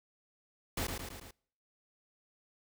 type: noise with echo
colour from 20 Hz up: pink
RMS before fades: -35 dBFS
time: 0.77-0.87 s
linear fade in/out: 5 ms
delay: 110 ms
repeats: 4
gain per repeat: -4 dB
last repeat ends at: 1.31 s
effects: noise-tail reverb RT60 0.6 s tail -26 dB re dry